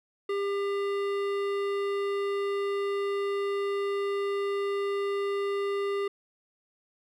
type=tone with hard clipping; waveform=triangle; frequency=400 Hz; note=G4; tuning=35 cents sharp; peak=-29 dBFS; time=0.29-6.08 s; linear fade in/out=5 ms; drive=18 dB; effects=none